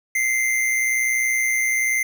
square tone with amplitude modulation, 2083 Hz, C7, 8 cents flat, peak -17 dBFS, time 0.15-2.03 s, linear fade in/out 5 ms, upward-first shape sine, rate 121 Hz, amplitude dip 45%, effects none

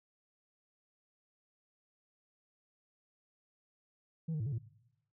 sine tone with pitch steps, 162.2 / 152.9 / 109 / 143.1 / 113 Hz, E3 / D#3 / A2 / D3 / A2, -28 / -30 / -16 / -45 / +47 cents, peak -31 dBFS, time 4.28-4.585 s, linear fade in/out 10 ms, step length 61 ms, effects noise-tail reverb RT60 0.9 s tail -20 dB re dry + tanh soft clip ceiling -32 dBFS

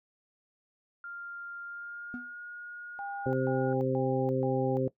sine tone with pitch glide, 1396.9 to 1435.3 Hz, F6 to F6, 0 to +47 cents, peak -39 dBFS, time 1.04-3.73 s, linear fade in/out 2 ms, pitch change +47 cents, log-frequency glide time 1.64-2.41 s
triangle tone with exponential decay, 246.3 Hz, B3, 5 cents flat, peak -31 dBFS, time 2.14-2.34 s, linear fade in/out 0 ms, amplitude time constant 42 ms
sine tone bursts, 801 Hz, G5, 37 cents sharp, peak -36 dBFS, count 4, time 2.99-4.77 s, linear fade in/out 0 ms, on 340 ms, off 140 ms
harmonic tone, 130.81 Hz, C3, in tune, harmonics 1 / 2 / 3 / 4, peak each -32 / -32 / -32 / -32 dBFS, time 3.26-4.88 s, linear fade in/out 2 ms
effects noise-tail reverb RT60 0.1 s tail -17 dB re dry

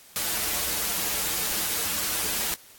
white noise with comb filter, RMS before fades -27 dBFS, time 0.16-2.54 s, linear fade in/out 0 ms, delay 7.7 ms, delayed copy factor -0.75, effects white hiss -51 dBFS RMS until 2.78 s + AAC 64 kbps

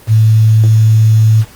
sine tone with quantisation, 110 Hz, A2, in tune, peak -4 dBFS, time 0.07-1.45 s, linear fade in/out 50 ms, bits 5, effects pink hiss -39 dBFS RMS until 1.55 s + Opus 24 kbps

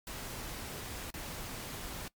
pink noise with dropouts, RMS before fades -42 dBFS, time 0.07-2.08 s, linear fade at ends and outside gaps 2 ms, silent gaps 1.105-1.14 s, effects noise-tail reverb RT60 0.1 s tail -21 dB re dry + MP3 96 kbps

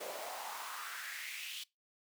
pink noise with high-pass filter sweep, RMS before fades -44 dBFS, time 0-1.64 s, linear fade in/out 10 ms, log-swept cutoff 490 to 3200 Hz, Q 3.7, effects noise-tail reverb RT60 0.2 s tail -22 dB re dry

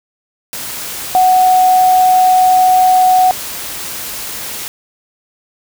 sine tone in noise, 740 Hz, F#5, in tune, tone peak -6 dBFS, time 1.15-3.31 s, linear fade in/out 0 ms, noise white, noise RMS -24 dBFS, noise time 0.53-4.68 s, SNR +15 dB, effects none

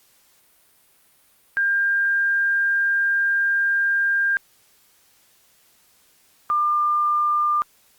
sine tone pair in turn, 1600 / 1198.6 Hz, G6 / D6, +35 / +35 cents, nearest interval perfect fourth, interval 500 cents, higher first, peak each -17 dBFS, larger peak neither, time 1.57-4.37 / 6.5-7.62 s, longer first, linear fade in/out 0 ms, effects white hiss -58 dBFS RMS until 7.98 s + Opus 48 kbps

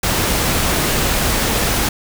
pink noise, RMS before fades -17 dBFS, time 0.03-1.89 s, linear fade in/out 5 ms, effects none

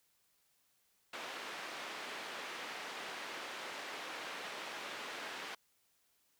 white band-pass noise, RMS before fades -45 dBFS, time 1.13-5.55 s, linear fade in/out 5 ms, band 330 to 2600 Hz, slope 12 dB/octave, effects white hiss -75 dBFS RMS until 6.39 s

